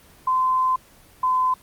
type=tone pair in turn; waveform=sine; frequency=1030 / 1021.1 Hz; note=C6 / C6; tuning=-28 / -43 cents; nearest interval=unison; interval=15 cents; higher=first; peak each=-17 dBFS; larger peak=neither; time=0.27-0.76 / 1.23-1.54 s; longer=first; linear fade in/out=5 ms; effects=pink hiss -51 dBFS RMS until 1.62 s + Opus 24 kbps